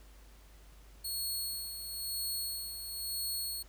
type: tone with tremolo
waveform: 15% pulse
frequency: 4339 Hz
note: C#8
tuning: 38 cents flat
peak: -27 dBFS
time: 1.04-3.63 s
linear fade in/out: 10 ms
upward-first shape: sine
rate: 1 Hz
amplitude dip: 55%
effects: added 50 Hz sine -54 dBFS peak until 3.68 s + pink hiss -62 dBFS RMS until 3.68 s